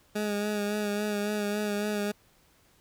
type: tone with vibrato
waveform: 20% pulse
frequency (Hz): 207.7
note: G#3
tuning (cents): 0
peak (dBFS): -23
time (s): 0.15-2.12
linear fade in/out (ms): 10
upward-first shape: sine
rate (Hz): 3.6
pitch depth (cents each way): 29
effects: pink hiss -63 dBFS RMS until 2.8 s